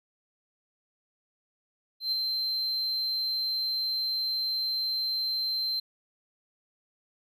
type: tone with ADSR envelope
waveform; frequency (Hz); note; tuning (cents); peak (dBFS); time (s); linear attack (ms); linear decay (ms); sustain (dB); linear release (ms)
triangle; 4117; C8; -29; -23; 2-5.8; 120; 13; -3; 7
effects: none